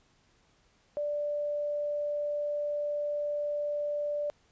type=tone; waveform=sine; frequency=587.3 Hz; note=D5; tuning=in tune; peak=-29 dBFS; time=0.97-4.3 s; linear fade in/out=0 ms; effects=pink hiss -67 dBFS RMS until 4.51 s + resampled to 16000 Hz